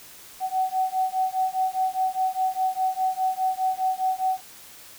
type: beating tone pair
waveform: sine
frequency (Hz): 750 / 754.9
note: F#5 / F#5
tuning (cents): +23 / +35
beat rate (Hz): 4.9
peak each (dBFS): -25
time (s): 0.4-4.41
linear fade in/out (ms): 50
effects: white hiss -46 dBFS RMS until 4.98 s